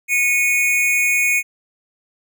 square tone pair together, 2196 / 2465 Hz, C#7 / D#7, -17 / -17 cents, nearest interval major second, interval 200 cents, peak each -18 dBFS, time 0.08-1.43 s, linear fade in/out 50 ms, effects none

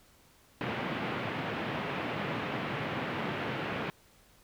pink band-pass noise, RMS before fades -35 dBFS, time 0.61-3.9 s, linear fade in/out 0 ms, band 120 to 2900 Hz, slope 24 dB/octave, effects pink hiss -62 dBFS RMS until 4.43 s

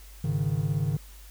triangle chord, Ab suspended fourth, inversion none, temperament equal with one note detuned, 103.17 / 138.59 / 155.56 Hz, Ab2 / Db3 / Eb3, -11 / 0 / 0 cents, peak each -29 / -26 / -26 dBFS, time 0.24-0.97 s, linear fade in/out 5 ms, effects added 50 Hz sine -45 dBFS peak until 1.3 s + white hiss -53 dBFS RMS until 1.3 s

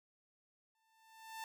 sawtooth tone with exponential growth, 890 Hz, A5, 20 cents sharp, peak -38 dBFS, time 0.75-1.44 s, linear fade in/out 1 ms, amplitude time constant 150 ms, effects none

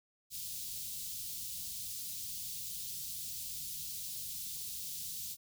white band-stop noise, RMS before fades -42 dBFS, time 0.3-5.37 s, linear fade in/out 50 ms, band 180 to 3500 Hz, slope 24 dB/octave, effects none

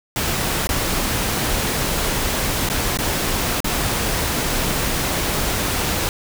pink noise with dropouts, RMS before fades -21 dBFS, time 0.16-6.09 s, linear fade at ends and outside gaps 1 ms, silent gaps 0.671-0.691 / 2.689-2.699 / 2.973-2.988 / 3.604-3.644 s, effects none

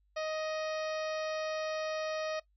harmonic tone with a mistuned harmonic, 625 Hz, D#5, 8 cents sharp, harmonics 1 / 2 / 3 / 4 / 5 / 6 / 7 / 8 / 9, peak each -34 / -42 / -46 / -47 / -52 / -52 / -51 / -52 / -53 dBFS, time 0.16-2.4 s, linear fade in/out 10 ms, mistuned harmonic 7, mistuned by -17 cents, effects noise-tail reverb RT60 0.1 s tail -17 dB re dry + added 50 Hz sine -68 dBFS peak until 2.56 s

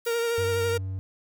blue noise with exponential decay, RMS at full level -41 dBFS, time 0.05-0.45 s, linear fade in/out 2 ms, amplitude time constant 85 ms
45% pulse tone with vibrato, 466.2 Hz, A#4, in tune, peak -24 dBFS, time 0.06-0.78 s, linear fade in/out 10 ms, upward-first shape triangle, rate 12 Hz, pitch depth 28 cents each way
triangle tone, 95 Hz, F#2, 46 cents sharp, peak -27 dBFS, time 0.38-0.99 s, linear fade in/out 0 ms
effects none

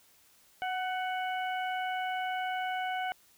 harmonic tone with a mistuned harmonic, 740 Hz, F#5, in tune, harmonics 1 / 2 / 3 / 4, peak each -32 / -38 / -42 / -44 dBFS, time 0.62-3.12 s, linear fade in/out 0 ms, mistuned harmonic 2, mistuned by +23 cents, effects white hiss -63 dBFS RMS until 3.37 s

